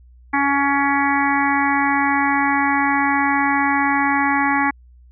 harmonic tone, 280.3 Hz, C#4, 19 cents sharp, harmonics 1 / 3 / 4 / 5 / 6 / 7 / 8, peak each -21 / -20 / -23 / -29 / -24 / -23 / -27 dBFS, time 0.33-4.71 s, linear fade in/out 10 ms, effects added 61 Hz sine -44 dBFS peak until 5.11 s

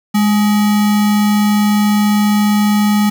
sine tone with sample-and-hold, 207.7 Hz, G#3, in tune, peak -9 dBFS, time 0.14-3.1 s, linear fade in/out 10 ms, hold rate 1050 Hz, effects none

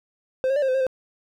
triangle tone with pitch steps, 520 / 541 / 588 / 533 / 514 / 533 / 518 Hz, C5 / C#5 / D5 / C5 / C5 / C5 / C5, -11 / -42 / +2 / +32 / -31 / +32 / -17 cents, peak -17 dBFS, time 0.44-0.867 s, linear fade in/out 0 ms, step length 61 ms, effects none

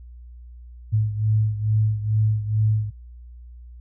sine beating tone pair, 107.3 / 109.6 Hz, A2 / A2, -43 / -6 cents, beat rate 2.3 Hz, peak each -19 / -24 dBFS, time 0.92-2.91 s, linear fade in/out 20 ms, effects added 60 Hz sine -39 dBFS peak until 3.8 s

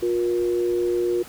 sine tone pair together, 356.9 / 476.4 Hz, F4 / A#4, +38 / +38 cents, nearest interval perfect fourth, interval 500 cents, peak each -20 / -27 dBFS, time 0.02-1.23 s, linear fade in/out 10 ms, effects pink hiss -43 dBFS RMS until 1.28 s

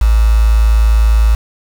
sine tone with quantisation, 55 Hz, A1, in tune, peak -6 dBFS, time 0.01-1.35 s, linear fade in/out 5 ms, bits 4, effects none

